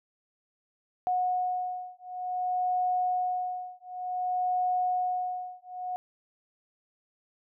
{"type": "beating tone pair", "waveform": "sine", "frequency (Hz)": [729, 729.55], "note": ["F#5", "F#5"], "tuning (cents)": [-26, -25], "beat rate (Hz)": 0.55, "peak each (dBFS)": -30, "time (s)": [1.07, 5.96], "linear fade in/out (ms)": 0, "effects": []}